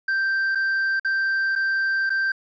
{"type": "tone with dropouts", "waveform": "triangle", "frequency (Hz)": 1568, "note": "G6", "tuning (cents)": 0, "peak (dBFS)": -18, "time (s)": [0.08, 2.32], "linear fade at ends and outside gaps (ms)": 5, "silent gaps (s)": [[0.55, 0.554], [0.997, 1.047], [1.554, 1.559], [2.095, 2.102]], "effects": ["resampled to 16000 Hz", "10-bit"]}